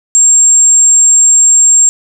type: tone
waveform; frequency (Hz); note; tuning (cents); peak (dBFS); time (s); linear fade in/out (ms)
sine; 7459; A#8; 0; -3; 0.15-1.89; 0
effects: none